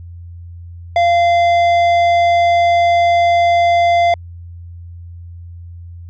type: tone with tanh clipping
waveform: sine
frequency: 690 Hz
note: F5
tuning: 21 cents flat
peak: -11 dBFS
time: 0.96-4.14 s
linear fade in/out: 2 ms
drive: 11 dB
effects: added 86 Hz sine -30 dBFS peak until 6.09 s